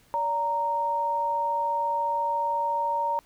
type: tone pair together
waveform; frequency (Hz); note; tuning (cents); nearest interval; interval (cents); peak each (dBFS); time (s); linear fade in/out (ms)
sine; 575 / 928.5; D5 / A#5; -37 / -7; minor sixth; 830; -32 / -24; 0.14-3.19; 0
effects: pink hiss -60 dBFS RMS until 3.25 s